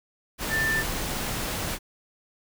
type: tone in noise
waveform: sine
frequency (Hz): 1777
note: A6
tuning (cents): +17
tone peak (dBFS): -23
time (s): 0.49-0.84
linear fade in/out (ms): 50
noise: pink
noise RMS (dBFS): -30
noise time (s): 0.38-1.79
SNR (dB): +4
effects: none